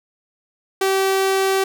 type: tone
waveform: sawtooth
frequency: 385.5 Hz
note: G4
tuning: 29 cents flat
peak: -12 dBFS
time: 0.81-1.64 s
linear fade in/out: 5 ms
effects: none